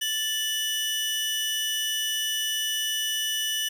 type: tone pair together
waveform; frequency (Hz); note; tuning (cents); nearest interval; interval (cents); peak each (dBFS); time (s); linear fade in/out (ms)
sawtooth; 1757 / 2955; A6 / F#7; -3 / -3; major sixth; 900; -30 / -23; 0.01-3.69; 10
effects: none